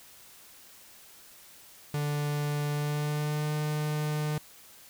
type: tone with pitch glide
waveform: 45% pulse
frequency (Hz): 146.83 to 151.05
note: D3 to D3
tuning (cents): 0 to +49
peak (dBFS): -28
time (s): 1.94-4.38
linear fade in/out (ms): 2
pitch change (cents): +49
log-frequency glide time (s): 2.73-3.52
effects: white hiss -53 dBFS RMS until 4.89 s